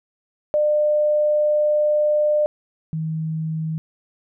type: tone pair in turn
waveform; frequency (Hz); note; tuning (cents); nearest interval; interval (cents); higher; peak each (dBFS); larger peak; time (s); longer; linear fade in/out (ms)
sine; 600 / 158.92; D5 / D#3; +37 / +37; octave + major seventh; 2300; first; -15 / -22; first; 0.54-2.46 / 2.93-3.78; first; 0
effects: none